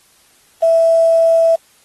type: tone with quantisation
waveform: sine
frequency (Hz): 659.3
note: E5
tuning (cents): 0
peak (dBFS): -8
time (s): 0.62-1.56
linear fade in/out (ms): 10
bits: 6
effects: white hiss -52 dBFS RMS until 1.84 s + AAC 32 kbps